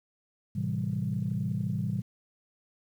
sine chord, A minor seventh, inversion none, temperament equal, 110 / 130.81 / 164.81 / 196 Hz, A2 / C3 / E3 / G3, 0 / 0 / 0 / 0 cents, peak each -33 dBFS, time 0.55-2.02 s, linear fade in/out 10 ms, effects tanh soft clip ceiling -19 dBFS + 10-bit

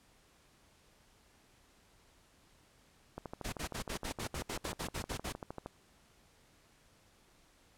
click train, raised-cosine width 1 ms, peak -27 dBFS, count 33, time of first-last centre 3.18-5.661 s, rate 12.9 Hz
pink noise bursts, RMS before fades -39 dBFS, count 13, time 3.44-5.326 s, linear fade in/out 10 ms, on 86 ms, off 64 ms
effects pink hiss -66 dBFS RMS until 7.77 s + low-pass 11000 Hz 12 dB/octave

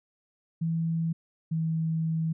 sine tone pair in turn, 164.3 / 161.48 Hz, E3 / E3, -5 / -35 cents, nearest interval unison, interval 30 cents, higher first, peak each -25 dBFS, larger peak neither, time 0.61-1.13 / 1.51-2.33 s, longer second, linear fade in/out 10 ms, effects none

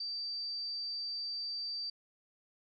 sine tone, 4652 Hz, D8, 17 cents flat, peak -36 dBFS, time 0-1.9 s, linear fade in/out 5 ms, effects none

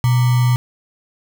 sine tone with sample-and-hold, 123.47 Hz, B2, in tune, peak -11 dBFS, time 0.04-0.56 s, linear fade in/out 0 ms, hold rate 1050 Hz, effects none

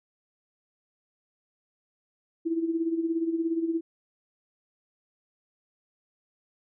sine tone with tremolo, 329.6 Hz, E4, in tune, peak -22 dBFS, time 2.45-3.81 s, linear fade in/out 20 ms, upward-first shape sine, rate 17 Hz, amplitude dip 65%, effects none

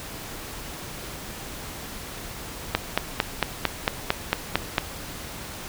click train, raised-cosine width 0.3 ms, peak -3 dBFS, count 10, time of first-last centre 2.75-4.782 s, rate 4.43 Hz, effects pink hiss -37 dBFS RMS until 5.68 s

